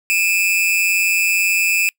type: tone pair together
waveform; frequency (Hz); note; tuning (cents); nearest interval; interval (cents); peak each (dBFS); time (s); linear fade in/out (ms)
45% pulse; 2427 / 2609; D#7 / E7; -44 / -18; minor second; 126; -17; 0.1-1.89; 0
effects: noise-tail reverb RT60 0.1 s tail -26 dB re dry